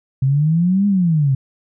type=exponential two-way sweep; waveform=sine; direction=up then down; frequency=130 to 206.1 to 130 Hz; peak=-12 dBFS; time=0.22-1.35 s; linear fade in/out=5 ms; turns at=0.87 s; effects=none